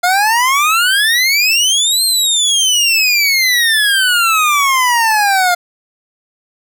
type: exponential two-way sweep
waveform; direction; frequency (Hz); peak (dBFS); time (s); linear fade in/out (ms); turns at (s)
25% pulse; up then down; 698.5 to 4232 to 698.5; -6; 0.03-5.55; 10; 2.04
effects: none